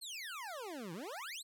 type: exponential two-way sweep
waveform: 25% pulse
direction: down then up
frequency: 4444 to 155.56 to 4444 Hz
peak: -39 dBFS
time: 0.01-1.43 s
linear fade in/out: 20 ms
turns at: 0.93 s
effects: none